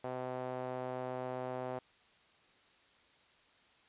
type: tone with band-pass filter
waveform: sawtooth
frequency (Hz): 127.4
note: C3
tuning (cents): -46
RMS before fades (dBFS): -40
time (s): 0.04-1.79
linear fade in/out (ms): 5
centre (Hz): 650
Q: 1.8
effects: white hiss -66 dBFS RMS until 3.88 s + resampled to 8000 Hz